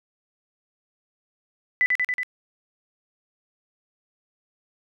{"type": "tone with echo", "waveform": "sine", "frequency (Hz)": 1996, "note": "B6", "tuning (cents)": 18, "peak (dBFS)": -16, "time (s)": [1.81, 1.86], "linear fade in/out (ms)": 0, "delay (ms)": 93, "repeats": 4, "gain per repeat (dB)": -2, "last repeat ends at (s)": 2.232, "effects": []}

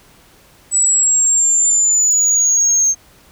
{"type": "exponential sweep", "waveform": "sine", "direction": "down", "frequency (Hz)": [7902, 6370], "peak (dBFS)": -9, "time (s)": [0.71, 2.95], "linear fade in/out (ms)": 50, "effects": ["tanh soft clip ceiling -7 dBFS", "pink hiss -48 dBFS RMS until 3.31 s"]}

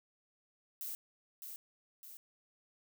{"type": "noise with echo", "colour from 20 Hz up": "violet", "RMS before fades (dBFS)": -42, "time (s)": [0.81, 0.95], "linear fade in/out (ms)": 0, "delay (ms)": 610, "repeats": 2, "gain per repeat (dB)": -5, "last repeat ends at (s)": 2.17, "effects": []}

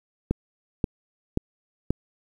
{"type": "click train", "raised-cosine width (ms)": 3, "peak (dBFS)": -9, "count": 4, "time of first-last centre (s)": [0.31, 1.906], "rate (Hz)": 1.88, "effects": ["8-bit"]}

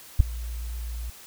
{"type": "tone with ADSR envelope", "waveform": "sine", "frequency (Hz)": 58.3, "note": "A#1", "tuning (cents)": 1, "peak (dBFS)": -6, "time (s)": [0.19, 1.1], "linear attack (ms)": 13, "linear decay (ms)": 6, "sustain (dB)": -24, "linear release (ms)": 4, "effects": ["white hiss -47 dBFS RMS until 1.26 s"]}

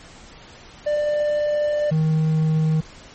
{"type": "tone pair in turn", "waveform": "triangle", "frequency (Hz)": [594, 157.33], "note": ["D5", "D#3"], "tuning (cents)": [20, 20], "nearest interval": "octave + major seventh", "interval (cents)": 2300, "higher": "first", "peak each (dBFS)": [-16, -14], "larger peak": "second", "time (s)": [[0.86, 1.91], [1.91, 2.81]], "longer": "first", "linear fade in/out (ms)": 10, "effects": ["pink hiss -44 dBFS RMS until 3.14 s", "MP3 32 kbps"]}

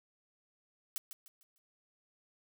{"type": "noise with echo", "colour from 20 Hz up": "blue", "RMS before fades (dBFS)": -37, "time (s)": [0.96, 0.98], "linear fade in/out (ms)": 0, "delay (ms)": 150, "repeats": 4, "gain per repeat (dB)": -9, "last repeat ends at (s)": 1.58, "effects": []}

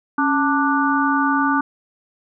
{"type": "harmonic tone with a mistuned harmonic", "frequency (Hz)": 294.6, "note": "D4", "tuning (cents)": 6, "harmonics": [1, 3, 4, 5], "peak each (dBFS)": [-19, -22, -21, -22], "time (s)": [0.18, 1.61], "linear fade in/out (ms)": 5, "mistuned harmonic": 1, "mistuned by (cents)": -110, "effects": []}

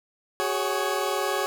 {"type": "chord", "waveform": "20% pulse", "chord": "F# suspended second", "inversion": "none", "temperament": "equal with one note detuned", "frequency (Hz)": [376, 415.3, 554.4], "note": ["F#4", "G#4", "C#5"], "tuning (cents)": [28, 0, 0], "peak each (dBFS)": -24, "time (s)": [0.4, 1.46], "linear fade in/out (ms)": 0, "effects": []}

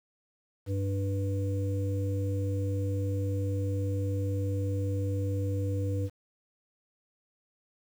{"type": "harmonic tone", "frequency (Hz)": 98.1, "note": "G2", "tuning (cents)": 2, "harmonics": [1, 3, 5], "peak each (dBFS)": [-28, -37, -37], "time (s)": [0.66, 6.1], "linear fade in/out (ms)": 50, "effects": ["9-bit"]}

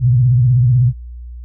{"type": "tone with vibrato", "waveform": "sine", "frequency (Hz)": 123.47, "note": "B2", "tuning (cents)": 0, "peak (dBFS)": -8, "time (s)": [0, 0.93], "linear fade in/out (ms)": 50, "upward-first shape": "sine", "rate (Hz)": 16, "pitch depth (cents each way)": 120, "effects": ["added 60 Hz sine -28 dBFS peak until 1.44 s"]}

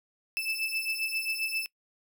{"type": "beating tone pair", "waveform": "35% pulse", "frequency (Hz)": [2630, 2637.5], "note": ["E7", "E7"], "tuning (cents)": [-5, 0], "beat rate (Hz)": 7.5, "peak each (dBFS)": [-30, -32], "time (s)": [0.37, 1.66], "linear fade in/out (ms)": 0, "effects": ["noise-tail reverb RT60 0.1 s tail -23 dB re dry"]}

